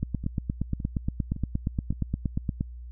two click trains, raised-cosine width 5 ms, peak -23 / -14 dBFS, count 4 / 23, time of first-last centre 0.24-1.925 / 0.03-2.609 s, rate 1.78 / 8.53 Hz, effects added 60 Hz sine -38 dBFS peak until 2.91 s

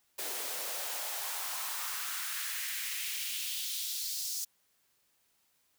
white noise with high-pass filter sweep, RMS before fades -37 dBFS, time 0.18-4.45 s, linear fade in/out 10 ms, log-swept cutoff 390 to 5500 Hz, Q 2, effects white hiss -73 dBFS RMS until 5.78 s

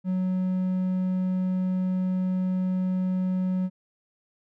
triangle tone, 185 Hz, F#3, in tune, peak -21 dBFS, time 0.04-3.7 s, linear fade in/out 50 ms, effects none

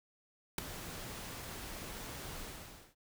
pink noise with ADSR envelope, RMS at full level -30 dBFS, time 0.58-2.95 s, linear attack 4 ms, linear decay 6 ms, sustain -15 dB, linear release 550 ms, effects none

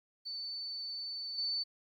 sine tone with level steps, 4511 Hz, C#8, 29 cents sharp, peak -38 / -32 dBFS, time 0.25-1.64 s, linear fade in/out 20 ms, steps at 1.38 s, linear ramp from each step 2 ms, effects 12-bit

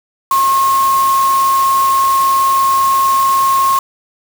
sine tone in noise, 1079 Hz, C#6, 47 cents flat, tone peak -9 dBFS, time 0.31-3.79 s, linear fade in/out 2 ms, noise white, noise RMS -24 dBFS, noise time 0.31-3.79 s, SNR +12 dB, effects none

